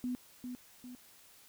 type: tone with echo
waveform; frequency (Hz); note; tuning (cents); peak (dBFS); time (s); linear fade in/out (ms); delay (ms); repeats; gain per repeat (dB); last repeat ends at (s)
sine; 248.8; B3; +13; -33; 0.04-0.15; 0; 400; 2; -6; 0.95
effects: white hiss -60 dBFS RMS until 1.48 s